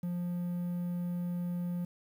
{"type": "tone with quantisation", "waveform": "triangle", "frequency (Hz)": 175.8, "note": "F3", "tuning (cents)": 12, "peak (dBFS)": -30, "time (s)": [0.03, 1.85], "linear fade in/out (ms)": 5, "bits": 10, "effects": []}